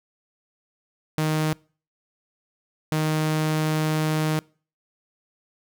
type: tone bursts at uneven times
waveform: sawtooth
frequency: 155.56 Hz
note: D#3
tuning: in tune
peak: -17 dBFS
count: 2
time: 1.18-1.53 / 2.92-4.39 s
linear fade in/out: 0 ms
effects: noise-tail reverb RT60 0.4 s tail -25 dB re dry